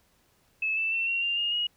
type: tone with pitch steps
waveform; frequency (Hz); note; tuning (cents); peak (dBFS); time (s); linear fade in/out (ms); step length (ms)
sine; 2603 / 2648 / 2695 / 2742 / 2790 / 2839 / 2888; E7 / E7 / E7 / F7 / F7 / F7 / F#7; -22 / +7 / +38 / -32 / -2 / +28 / -43; -25; 0.62-1.67; 5; 150
effects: pink hiss -66 dBFS RMS until 1.76 s